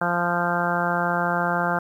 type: harmonic tone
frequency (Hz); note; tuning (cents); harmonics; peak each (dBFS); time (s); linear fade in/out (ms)
174; F3; -6; 1 / 2 / 3 / 4 / 5 / 6 / 7 / 8 / 9; -28 / -33 / -30 / -27 / -28 / -32 / -31 / -28 / -29; 0.01-1.79; 5
effects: 9-bit